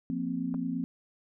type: chord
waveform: sine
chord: F suspended fourth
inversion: none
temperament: equal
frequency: 174.61 / 233.1 / 261.6 Hz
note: F3 / Bb3 / C4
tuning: 0 / 0 / 0 cents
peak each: -35 / -35 / -32 dBFS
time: 0.1-0.84 s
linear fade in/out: 0 ms
type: clicks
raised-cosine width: 1 ms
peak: -30 / -35 dBFS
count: 2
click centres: 0.542 / 0.547 s
effects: none